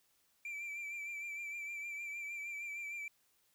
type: tone with vibrato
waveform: triangle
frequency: 2344 Hz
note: D7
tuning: 4 cents flat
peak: -39 dBFS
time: 0.45-3.08 s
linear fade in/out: 2 ms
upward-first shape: triangle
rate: 6.5 Hz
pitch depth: 46 cents each way
effects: white hiss -74 dBFS RMS until 3.54 s